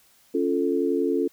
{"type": "chord", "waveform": "sine", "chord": "Db augmented", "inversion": "none", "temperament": "equal with one note detuned", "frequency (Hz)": [277.2, 348, 440], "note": ["Db4", "F4", "A4"], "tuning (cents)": [0, -6, 0], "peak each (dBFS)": -25, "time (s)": [0.34, 1.28], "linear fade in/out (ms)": 10, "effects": ["white hiss -59 dBFS RMS until 1.32 s"]}